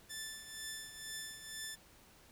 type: tone with tremolo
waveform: 10% pulse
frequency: 1760 Hz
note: A6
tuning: in tune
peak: -32 dBFS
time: 0.09-1.76 s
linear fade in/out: 20 ms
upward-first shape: triangle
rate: 2.1 Hz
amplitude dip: 70%
effects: pink hiss -62 dBFS RMS until 2.31 s